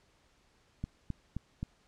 click train, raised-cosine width 5 ms, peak -23 dBFS, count 4, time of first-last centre 0.84-1.629 s, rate 3.8 Hz, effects pink hiss -68 dBFS RMS until 1.87 s + low-pass 7000 Hz 12 dB/octave

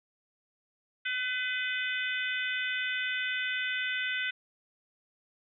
harmonic tone, 504 Hz, B4, 35 cents sharp, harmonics 3 / 4 / 5 / 6 / 7, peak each -33 / -35 / -37 / -39 / -40 dBFS, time 1.05-4.31 s, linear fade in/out 10 ms, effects none

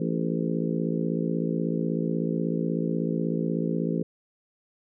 harmonic tone with a mistuned harmonic, 56.3 Hz, A1, 40 cents sharp, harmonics 3 / 4 / 5 / 6 / 7 / 8 / 9, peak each -28 / -30 / -32 / -34 / -35 / -36 / -37 dBFS, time 0-4.03 s, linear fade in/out 5 ms, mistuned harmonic 8, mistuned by -39 cents, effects none

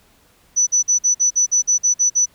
sine tone bursts, 5960 Hz, F#8, 12 cents sharp, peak -12 dBFS, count 11, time 0.56-2.26 s, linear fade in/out 20 ms, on 110 ms, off 49 ms, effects pink hiss -55 dBFS RMS until 2.34 s

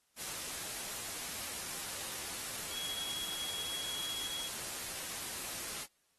sine tone in noise, 3322 Hz, G#7, in tune, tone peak -39 dBFS, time 2.7-4.5 s, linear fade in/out 50 ms, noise white, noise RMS -41 dBFS, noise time 0.16-5.87 s, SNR -1 dB, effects white hiss -75 dBFS RMS until 6.18 s + AAC 32 kbps

